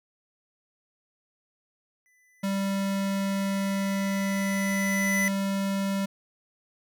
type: tone with exponential growth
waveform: square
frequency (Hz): 1999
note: B6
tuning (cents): +20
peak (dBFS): -24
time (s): 2.06-5.28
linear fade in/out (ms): 0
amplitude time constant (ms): 700
type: tone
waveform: square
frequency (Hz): 196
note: G3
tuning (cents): 0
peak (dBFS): -26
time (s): 2.43-6.06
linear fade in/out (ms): 10
effects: none